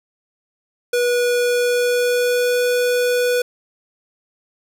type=tone with pitch glide; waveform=square; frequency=486.4 to 491.5 Hz; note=B4 to B4; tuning=-26 to -8 cents; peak=-16 dBFS; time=0.93-3.42 s; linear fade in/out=5 ms; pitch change=+18 cents; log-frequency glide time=1.4-2.61 s; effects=9-bit